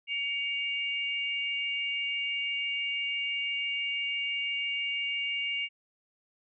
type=tone pair together; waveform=sine; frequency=2253 / 2807 Hz; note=C#7 / F7; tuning=+28 / +8 cents; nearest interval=major third; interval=380 cents; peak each=-32 / -32 dBFS; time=0.07-5.69 s; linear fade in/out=50 ms; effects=none